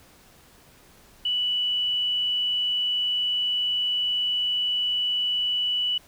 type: tone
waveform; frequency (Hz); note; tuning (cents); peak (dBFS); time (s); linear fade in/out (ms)
sine; 2960; F#7; 0; -22; 1.25-5.98; 5
effects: pink hiss -54 dBFS RMS until 6.07 s